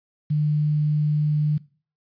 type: tone with quantisation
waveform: sine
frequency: 150.3 Hz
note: D3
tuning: 40 cents sharp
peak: -18 dBFS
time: 0.3-1.58 s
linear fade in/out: 10 ms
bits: 8
effects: noise-tail reverb RT60 0.4 s tail -20 dB re dry + resampled to 11025 Hz